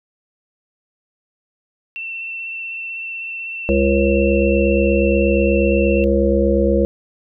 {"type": "tone with vibrato", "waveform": "sine", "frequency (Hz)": 2691, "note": "E7", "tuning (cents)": 35, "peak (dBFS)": -25, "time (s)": [1.96, 6.04], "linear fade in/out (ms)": 0, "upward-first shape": "sine", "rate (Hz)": 16, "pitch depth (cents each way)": 17}
{"type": "harmonic tone", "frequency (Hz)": 68.4, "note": "C#2", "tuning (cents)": -23, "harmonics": [1, 3, 5, 7, 8], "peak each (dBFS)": [-19, -19, -19, -19, -19], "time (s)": [3.69, 6.85], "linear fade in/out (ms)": 0}
{"effects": []}